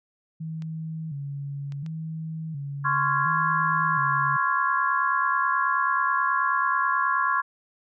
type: tone with vibrato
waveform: sine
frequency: 150.2 Hz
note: D3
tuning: 39 cents sharp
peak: -30 dBFS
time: 0.4-4.37 s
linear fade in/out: 10 ms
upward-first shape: square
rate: 0.7 Hz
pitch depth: 110 cents each way
type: clicks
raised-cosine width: 0.2 ms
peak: -30 dBFS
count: 3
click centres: 0.622 / 1.722 / 1.863 s
type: chord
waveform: sine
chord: Db major seventh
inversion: third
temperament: just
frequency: 1039.4 / 1108.7 / 1385.9 / 1663.1 Hz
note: C6 / Db6 / F6 / Ab6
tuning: -12 / 0 / -14 / +2 cents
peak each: -26 / -25 / -28 / -27 dBFS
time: 2.84-7.42 s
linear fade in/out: 20 ms
effects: none